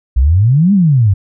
sine exponential two-way sweep, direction up then down, 58 to 209 to 92.1 Hz, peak -6 dBFS, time 0.16-1.14 s, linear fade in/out 10 ms, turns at 0.73 s, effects none

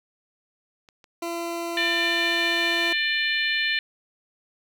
clicks, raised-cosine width 0.2 ms, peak -33 dBFS, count 4, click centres 0.888 / 1.042 / 2.103 / 2.709 s
20% pulse tone, 339.3 Hz, F4, 50 cents flat, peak -23 dBFS, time 1.22-2.93 s, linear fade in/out 5 ms
harmonic tone, 595 Hz, D5, 22 cents sharp, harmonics 3 / 4 / 5 / 6 / 7, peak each -25 / -27 / -29 / -31 / -32 dBFS, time 1.77-3.79 s, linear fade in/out 2 ms
effects 9-bit

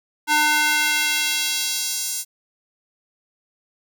square tone with high-pass filter sweep, 301.1 Hz, D4, 43 cents sharp, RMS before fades -21 dBFS, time 0.27-2.25 s, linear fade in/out 50 ms, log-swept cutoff 980 to 7400 Hz, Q 1.1, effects none

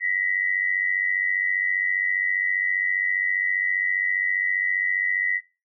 sine tone pair together, 1911 / 2006 Hz, A#6 / B6, +43 / +26 cents, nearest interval minor second, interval 83 cents, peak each -24 dBFS, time 0-5.41 s, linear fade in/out 50 ms, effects noise-tail reverb RT60 0.3 s tail -23 dB re dry

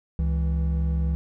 triangle tone pair together, 69.25 / 163.9 Hz, C#2 / E3, -1 / -10 cents, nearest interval octave + minor third, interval 1491 cents, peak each -20 / -26 dBFS, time 0.19-1.15 s, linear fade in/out 0 ms, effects none

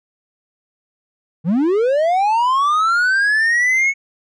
triangle linear sweep, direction up, 146.9 to 2217 Hz, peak -11 dBFS, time 1.44-3.94 s, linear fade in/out 50 ms, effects resampled to 22050 Hz

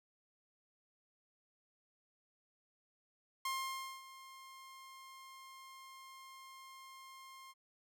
sawtooth tone with ADSR envelope, 1062 Hz, C6, 25 cents sharp, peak -32 dBFS, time 3.45-7.54 s, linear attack 4 ms, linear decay 560 ms, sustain -17 dB, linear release 37 ms, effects none

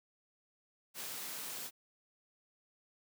white high-pass noise, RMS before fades -43 dBFS, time 0.94-1.71 s, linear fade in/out 50 ms, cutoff 120 Hz, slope 48 dB/octave, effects none

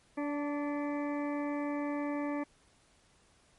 harmonic tone with a mistuned harmonic, 290 Hz, D4, 22 cents flat, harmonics 1 / 2 / 3 / 4 / 6 / 7 / 8, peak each -33 / -39 / -43 / -45 / -49 / -50 / -51 dBFS, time 0.17-2.44 s, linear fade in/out 10 ms, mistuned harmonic 3, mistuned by +24 cents, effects pink hiss -66 dBFS RMS until 3.58 s + MP3 48 kbps

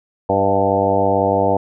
harmonic tone with a mistuned harmonic, 98 Hz, G2, in tune, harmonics 1 / 2 / 3 / 4 / 5 / 6 / 7 / 8 / 9, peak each -25 / -25 / -24 / -25 / -19 / -21 / -20 / -23 / -22 dBFS, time 0.29-1.57 s, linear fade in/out 5 ms, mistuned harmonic 6, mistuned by +34 cents, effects none

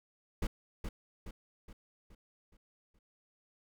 brown noise with echo, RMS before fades -32 dBFS, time 0.42-0.47 s, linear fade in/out 5 ms, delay 420 ms, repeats 6, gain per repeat -6 dB, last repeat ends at 2.99 s, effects none

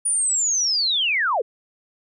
sine linear sweep, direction down, 9680 to 389.7 Hz, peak -18 dBFS, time 0.05-1.42 s, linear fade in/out 10 ms, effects none

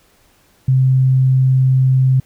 sine tone, 130.81 Hz, C3, in tune, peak -9 dBFS, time 0.68-2.2 s, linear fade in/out 5 ms, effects pink hiss -54 dBFS RMS until 2.25 s

